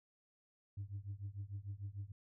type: tone with tremolo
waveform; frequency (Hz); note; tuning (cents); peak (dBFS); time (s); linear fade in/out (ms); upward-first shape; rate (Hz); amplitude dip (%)
sine; 100; G2; +35; -37; 0.77-2.12; 5; triangle; 6.7; 100
effects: tanh soft clip ceiling -38 dBFS